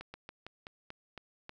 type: slowing click train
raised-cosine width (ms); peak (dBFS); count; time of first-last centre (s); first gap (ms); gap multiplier
0.3; -28; 8; 0.01-1.494; 130; 1.16
effects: none